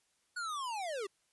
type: linear sweep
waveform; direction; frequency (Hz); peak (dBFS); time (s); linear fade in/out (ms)
square; down; 1480 to 370; -37; 0.36-1.07; 10
effects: white hiss -75 dBFS RMS until 1.32 s + resampled to 24000 Hz